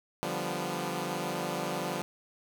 10% pulse chord, G dominant seventh, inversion second, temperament equal, 146.83 / 174.61 / 196 / 246.9 Hz, D3 / F3 / G3 / B3, 0 / 0 / 0 / 0 cents, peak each -30 / -27 / -30 / -31 dBFS, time 0.23-2.02 s, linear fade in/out 0 ms, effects none

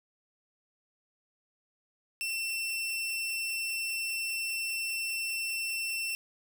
sawtooth tone, 2695 Hz, E7, 38 cents sharp, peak -28 dBFS, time 2.21-6.15 s, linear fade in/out 0 ms, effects none

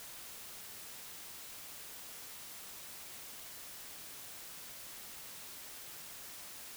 silence, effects white hiss -49 dBFS RMS until 6.76 s

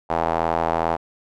square tone with band-pass filter, 41.2 Hz, E1, in tune, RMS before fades -22 dBFS, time 0.09-0.97 s, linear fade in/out 20 ms, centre 790 Hz, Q 2.6, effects none

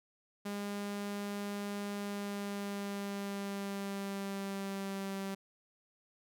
sawtooth tone with pitch glide, 203 to 194.96 Hz, G#3 to G3, -39 to -9 cents, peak -33 dBFS, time 0.45-5.35 s, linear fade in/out 10 ms, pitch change -70 cents, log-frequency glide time 1.95-5.19 s, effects none

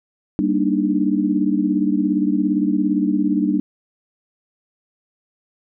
sine chord, Eb major seventh, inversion first, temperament equal, 196 / 233.1 / 293.7 / 311.1 Hz, G3 / Bb3 / D4 / Eb4, 0 / 0 / 0 / 0 cents, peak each -21 / -23 / -19 / -23 dBFS, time 0.39-3.6 s, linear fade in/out 0 ms, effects none

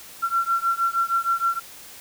sine beating tone pair, 1359 / 1365.4 Hz, F6 / F6, -48 / -40 cents, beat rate 6.4 Hz, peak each -23 dBFS, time 0.22-1.6 s, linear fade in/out 20 ms, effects white hiss -43 dBFS RMS until 2 s

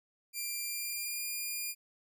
5% pulse tone with pitch glide, 2380 to 2413 Hz, D7 to D7, +22 to +46 cents, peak -26 dBFS, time 0.33-1.75 s, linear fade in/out 50 ms, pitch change +24 cents, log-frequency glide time 0.65-1.23 s, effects none

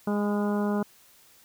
harmonic tone with a mistuned harmonic, 206.2 Hz, G#3, 12 cents flat, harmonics 1 / 2 / 3 / 4 / 5 / 6 / 7, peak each -25 / -31 / -35 / -37 / -39 / -41 / -42 dBFS, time 0.07-0.83 s, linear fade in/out 5 ms, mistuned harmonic 5, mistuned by -23 cents, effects white hiss -57 dBFS RMS until 1.44 s

